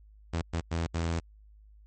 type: tone bursts at uneven times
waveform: sawtooth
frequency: 83.3 Hz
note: E2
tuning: 19 cents sharp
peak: -24 dBFS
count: 4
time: 0.33-0.42 / 0.53-0.61 / 0.71-0.87 / 0.94-1.2 s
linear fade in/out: 10 ms
effects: added 52 Hz sine -52 dBFS peak until 1.86 s + MP3 32 kbps